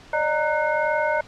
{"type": "tone cluster", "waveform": "sine", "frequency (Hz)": [569, 611, 924, 1491, 2153], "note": ["C#5", "D#5", "A#5", "F#6", "C7"], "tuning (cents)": [45, -32, -16, 13, 49], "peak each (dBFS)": [-29, -23, -25, -26, -32], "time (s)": [0.13, 1.21], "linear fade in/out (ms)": 5, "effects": ["pink hiss -47 dBFS RMS until 1.27 s", "low-pass 5000 Hz 12 dB/octave"]}